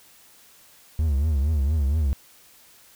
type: tone with vibrato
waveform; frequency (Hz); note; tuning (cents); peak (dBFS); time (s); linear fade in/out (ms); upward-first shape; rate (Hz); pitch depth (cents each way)
triangle; 73.42; D2; 0; -17; 0.99-2.13; 0; triangle; 4.3; 190
effects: white hiss -53 dBFS RMS until 2.95 s